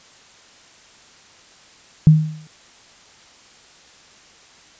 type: tone with exponential decay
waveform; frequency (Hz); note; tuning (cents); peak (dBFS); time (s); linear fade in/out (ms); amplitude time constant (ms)
sine; 155.56; D#3; 0; -3; 2.07-2.47; 0; 86
effects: white hiss -48 dBFS RMS until 4.79 s + resampled to 16000 Hz